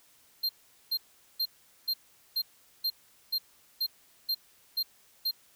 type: tone bursts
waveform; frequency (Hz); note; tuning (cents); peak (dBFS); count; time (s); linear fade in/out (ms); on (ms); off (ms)
square; 4186; C8; 0; -27; 11; 0.43-5.312; 10; 62; 420
effects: white hiss -62 dBFS RMS until 5.55 s